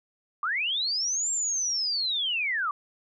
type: linear two-way sweep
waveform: sine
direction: up then down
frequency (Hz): 1122 to 7480 to 1122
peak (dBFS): -25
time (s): 0.43-2.71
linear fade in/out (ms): 2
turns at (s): 1.31
effects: none